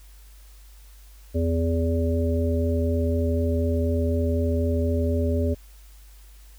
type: harmonic tone with a mistuned harmonic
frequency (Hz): 82.41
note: E2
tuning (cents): 0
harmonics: 1 / 3 / 5 / 7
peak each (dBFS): -22 / -27 / -29 / -30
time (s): 1.34-5.55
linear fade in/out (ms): 20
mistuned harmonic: 3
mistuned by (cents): +28
effects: added 50 Hz sine -45 dBFS peak until 6.58 s + white hiss -56 dBFS RMS until 6.58 s